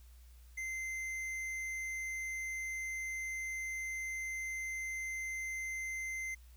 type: tone with tanh clipping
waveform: sine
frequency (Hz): 2076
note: C7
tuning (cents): -14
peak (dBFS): -39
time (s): 0.57-6.35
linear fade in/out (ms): 10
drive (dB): 11
effects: added 60 Hz sine -54 dBFS peak until 6.56 s + white hiss -68 dBFS RMS until 6.56 s